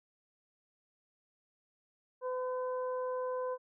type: harmonic tone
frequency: 507 Hz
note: B4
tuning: 45 cents sharp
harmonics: 1 / 2 / 3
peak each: -34 / -40 / -53 dBFS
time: 2.21-3.58 s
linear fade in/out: 50 ms
effects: none